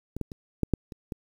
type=clicks; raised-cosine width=3 ms; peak=-21 / -17 / -27 / -11 / -9 / -27 / -20 dBFS; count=7; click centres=0.166 / 0.213 / 0.318 / 0.633 / 0.737 / 0.922 / 1.122 s; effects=8-bit